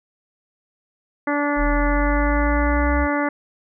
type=harmonic tone; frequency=290 Hz; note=D4; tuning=22 cents flat; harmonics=1 / 2 / 3 / 4 / 5 / 6 / 7; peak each=-22 / -25 / -27 / -28 / -29 / -30 / -30 dBFS; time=1.27-3.29 s; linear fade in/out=5 ms
type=linear sweep; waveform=sine; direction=up; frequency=39.12 to 65.41 Hz; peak=-19 dBFS; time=1.56-3.08 s; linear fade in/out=50 ms
effects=none